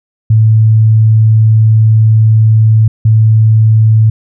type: tone pair in turn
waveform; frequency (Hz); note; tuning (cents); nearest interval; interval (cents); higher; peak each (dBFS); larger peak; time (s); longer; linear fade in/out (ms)
sine; 110 / 110; A2 / A2; 0 / 0; unison; 0; neither; -3; neither; 0.3-2.88 / 3.05-4.1; first; 5
effects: none